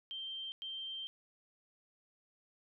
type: tone bursts at uneven times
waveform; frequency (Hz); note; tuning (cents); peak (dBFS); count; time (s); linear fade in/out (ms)
sine; 3144; G7; +4; -40; 2; 0.11-0.52 / 0.62-1.07; 0
effects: none